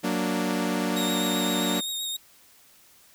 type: chord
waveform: sawtooth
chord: Gb augmented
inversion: none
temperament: equal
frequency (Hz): 185 / 233.1 / 293.7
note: Gb3 / Bb3 / D4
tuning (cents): 0 / 0 / 0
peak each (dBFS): -25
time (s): 0.03-1.81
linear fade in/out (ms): 20
type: tone with vibrato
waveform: sawtooth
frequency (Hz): 3729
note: A#7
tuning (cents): 0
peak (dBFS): -26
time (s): 0.96-2.17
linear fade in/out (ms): 10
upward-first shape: sine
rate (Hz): 7.7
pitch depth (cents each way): 28
effects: white hiss -56 dBFS RMS until 3.14 s